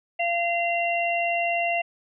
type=harmonic tone; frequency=688 Hz; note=F5; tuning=26 cents flat; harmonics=1 / 3 / 4; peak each=-24 / -30 / -27 dBFS; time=0.19-1.82 s; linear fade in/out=10 ms; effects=none